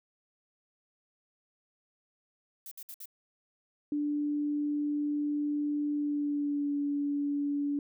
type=noise bursts; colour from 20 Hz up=violet; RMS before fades=-44 dBFS; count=4; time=2.66-3.056 s; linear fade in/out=2 ms; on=54 ms; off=60 ms
type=tone with pitch glide; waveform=sine; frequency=293.7 to 287 Hz; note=D4 to D4; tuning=0 to -40 cents; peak=-28 dBFS; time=3.92-7.79 s; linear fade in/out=2 ms; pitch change=-40 cents; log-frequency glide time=5.92-6.74 s
effects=none